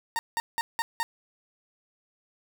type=tone bursts; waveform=30% pulse; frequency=922 Hz; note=A#5; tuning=19 cents flat; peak=-23 dBFS; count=5; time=0.16-1.03 s; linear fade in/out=0 ms; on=30 ms; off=180 ms; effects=none